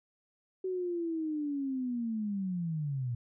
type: linear sweep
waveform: sine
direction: down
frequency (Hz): 377.6 to 116.54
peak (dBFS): -31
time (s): 0.64-3.15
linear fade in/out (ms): 5
effects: none